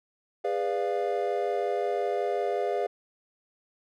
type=chord; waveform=triangle; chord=G# diminished seventh; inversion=none; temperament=equal with one note detuned; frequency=408.4 / 493.9 / 587.3 / 698.5 Hz; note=G#4 / B4 / D5 / F5; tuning=-29 / 0 / 0 / 0 cents; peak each=-28 / -30 / -31 / -29 dBFS; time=0.44-2.87 s; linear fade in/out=10 ms; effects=none